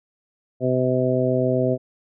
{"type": "harmonic tone", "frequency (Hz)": 127.8, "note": "C3", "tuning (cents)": -40, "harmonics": [1, 2, 3, 4, 5], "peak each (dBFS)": [-24, -24, -24, -24, -24], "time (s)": [0.6, 1.78], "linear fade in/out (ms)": 50, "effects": []}